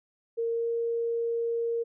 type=tone with pitch glide; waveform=sine; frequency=461.6 to 464.8 Hz; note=A#4 to A#4; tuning=-17 to -5 cents; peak=-26 dBFS; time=0.37-1.84 s; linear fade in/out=20 ms; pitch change=+12 cents; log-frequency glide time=0.51-0.67 s; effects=none